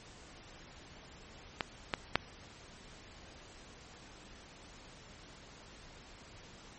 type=clicks; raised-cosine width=0.3 ms; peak=-15 / -14 / -9 dBFS; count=3; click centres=1.608 / 1.938 / 2.156 s; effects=pink hiss -54 dBFS RMS until 6.78 s + MP3 32 kbps